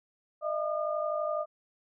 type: tone cluster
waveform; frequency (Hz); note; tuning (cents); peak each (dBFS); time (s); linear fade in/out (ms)
sine; 611 / 663 / 1212; D#5 / E5 / D#6; -32 / +10 / -46; -31 / -34 / -35; 0.41-1.46; 50
effects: none